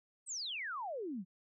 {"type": "exponential sweep", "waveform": "sine", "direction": "down", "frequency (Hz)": [8610, 169.1], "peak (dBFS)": -38, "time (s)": [0.26, 1.25], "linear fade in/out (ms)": 50, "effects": []}